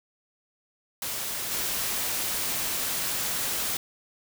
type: noise with level steps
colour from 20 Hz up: white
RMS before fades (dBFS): -32 / -29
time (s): 1.02-3.77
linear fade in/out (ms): 2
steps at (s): 1.51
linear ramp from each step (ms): 2
effects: none